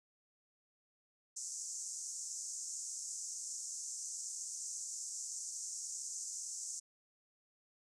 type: band-pass noise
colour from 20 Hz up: white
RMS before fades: -44 dBFS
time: 1.36-6.8 s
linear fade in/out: 10 ms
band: 6000 to 7900 Hz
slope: 48 dB/octave
effects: none